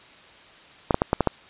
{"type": "clicks", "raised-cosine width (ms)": 1, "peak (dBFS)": -4, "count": 6, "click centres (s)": [0.908, 0.944, 1.019, 1.131, 1.207, 1.273], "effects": ["white hiss -49 dBFS RMS until 1.49 s", "resampled to 8000 Hz"]}